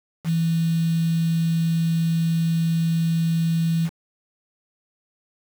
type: tone with quantisation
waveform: sine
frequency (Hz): 164.81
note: E3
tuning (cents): 0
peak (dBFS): -18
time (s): 0.24-3.9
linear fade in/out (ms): 50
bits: 6
effects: none